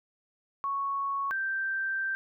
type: tone pair in turn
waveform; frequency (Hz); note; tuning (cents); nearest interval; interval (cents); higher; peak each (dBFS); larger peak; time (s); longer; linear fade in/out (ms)
sine; 1108 / 1566.9; C#6 / G6; -1 / -1; tritone; 600; second; -28; neither; 0.64-1.31 / 1.31-2.15; second; 0
effects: none